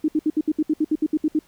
sine tone bursts, 308.3 Hz, D#4, 16 cents flat, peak -16 dBFS, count 13, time 0.04-1.391 s, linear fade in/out 5 ms, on 43 ms, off 66 ms, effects pink hiss -57 dBFS RMS until 1.47 s

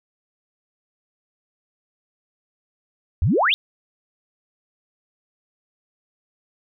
sine exponential sweep, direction up, 68.7 to 3855 Hz, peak -15 dBFS, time 3.22-3.54 s, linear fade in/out 0 ms, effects none

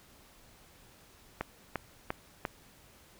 click train, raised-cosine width 0.5 ms, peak -17 dBFS, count 4, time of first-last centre 1.41-2.452 s, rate 2.88 Hz, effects pink hiss -59 dBFS RMS until 3.19 s

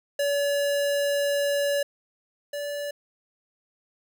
square tone pair in turn, 570 / 578.3 Hz, C#5 / D5, +48 / -27 cents, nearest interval unison, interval 25 cents, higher second, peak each -23 / -30 dBFS, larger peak first, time 0.19-1.83 / 2.53-2.91 s, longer first, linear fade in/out 5 ms, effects none

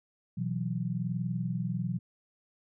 sine chord, B suspended fourth, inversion none, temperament equal, 123.47 / 164.81 / 185 Hz, B2 / E3 / F#3, 0 / 0 / 0 cents, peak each -34 dBFS, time 0.37-1.99 s, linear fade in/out 10 ms, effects none

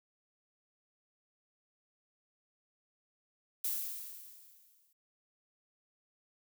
violet noise with exponential decay, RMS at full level -33 dBFS, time 3.64-4.93 s, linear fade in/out 5 ms, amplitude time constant 280 ms, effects none

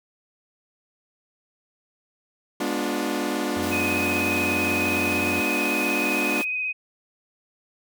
sawtooth chord, G# diminished seventh, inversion none, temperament equal with one note detuned, 207.7 / 246.9 / 293.7 / 356.2 Hz, G#3 / B3 / D4 / F4, 0 / 0 / 0 / +34 cents, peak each -28 / -26 / -24 / -26 dBFS, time 2.6-6.42 s, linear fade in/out 5 ms
sawtooth tone, 91.3 Hz, F#2, 23 cents flat, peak -29 dBFS, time 3.56-5.41 s, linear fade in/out 10 ms
white high-pass noise, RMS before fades -38 dBFS, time 3.62-6.45 s, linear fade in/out 20 ms, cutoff 400 Hz, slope 96 dB/octave
sine tone with vibrato, 2510 Hz, D#7, 15 cents sharp, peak -24 dBFS, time 3.71-6.73 s, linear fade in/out 20 ms, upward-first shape triangle, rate 16 Hz, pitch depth 23 cents each way
effects none

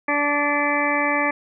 harmonic tone, 290.4 Hz, D4, 19 cents flat, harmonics 1 / 2 / 3 / 4 / 6 / 7 / 8, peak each -26 / -26 / -26 / -26 / -26 / -26 / -26 dBFS, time 0.08-1.31 s, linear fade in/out 5 ms, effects none

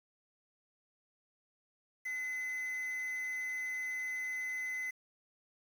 triangle tone with quantisation, 2031 Hz, B6, 48 cents sharp, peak -34 dBFS, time 2.05-4.91 s, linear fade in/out 10 ms, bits 9, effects none

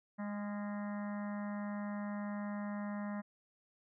harmonic tone with a mistuned harmonic, 205.8 Hz, G#3, 16 cents flat, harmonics 1 / 3 / 4 / 5 / 6 / 7 / 8 / 9 / 10, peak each -38 / -48 / -52 / -51 / -56 / -57 / -58 / -54 / -64 dBFS, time 0.18-3.22 s, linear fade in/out 20 ms, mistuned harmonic 7, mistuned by -53 cents, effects none

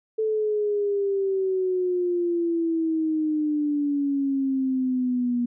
sine exponential sweep, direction down, 440 to 240 Hz, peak -21 dBFS, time 0.18-5.46 s, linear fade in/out 10 ms, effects none

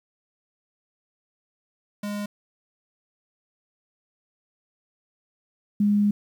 square / sine tone pair in turn, 205.8 / 205.8 Hz, G#3 / G#3, -16 / -16 cents, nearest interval unison, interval 0 cents, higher neither, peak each -29 / -17 dBFS, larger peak second, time 2.03-2.26 / 5.8-6.11 s, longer second, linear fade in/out 5 ms, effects 9-bit

